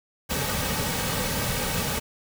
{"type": "noise with comb filter", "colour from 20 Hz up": "pink", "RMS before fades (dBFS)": -27, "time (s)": [0.29, 2], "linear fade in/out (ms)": 20, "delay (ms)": 2.9, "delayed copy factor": -0.6, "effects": []}